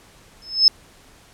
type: tone with exponential growth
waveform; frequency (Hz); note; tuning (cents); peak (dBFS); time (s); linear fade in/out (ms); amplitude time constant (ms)
sine; 5210; E8; -21; -5; 0.42-0.68; 1; 56
effects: pink hiss -50 dBFS RMS until 1.33 s + low-pass 11000 Hz 12 dB/octave